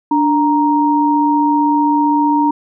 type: tone pair together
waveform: sine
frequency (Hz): 293.7 / 934.4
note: D4 / A#5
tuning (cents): 0 / +4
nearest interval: octave + minor sixth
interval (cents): 2004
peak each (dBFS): -13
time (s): 0.11-2.51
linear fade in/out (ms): 5
effects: none